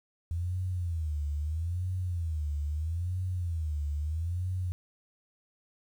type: tone with vibrato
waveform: sine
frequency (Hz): 82.2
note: E2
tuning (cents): -4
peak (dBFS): -29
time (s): 0.31-4.72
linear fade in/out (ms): 0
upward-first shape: sine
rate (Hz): 0.77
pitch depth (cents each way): 200
effects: 10-bit